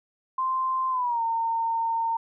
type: tone with pitch glide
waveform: sine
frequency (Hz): 1043 to 913.2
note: C6 to A#5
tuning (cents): -6 to -36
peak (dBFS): -23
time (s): 0.38-2.17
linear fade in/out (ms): 5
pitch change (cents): -230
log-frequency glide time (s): 0.9-1.22
effects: none